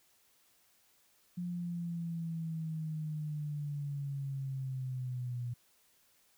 sine linear sweep, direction down, 177.6 to 120.2 Hz, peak -35 dBFS, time 1.37-5.54 s, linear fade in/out 10 ms, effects white hiss -69 dBFS RMS until 6.37 s

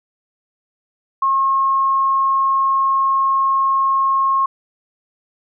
sine tone, 1080 Hz, C#6, 45 cents flat, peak -13 dBFS, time 1.22-4.46 s, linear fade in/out 5 ms, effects none

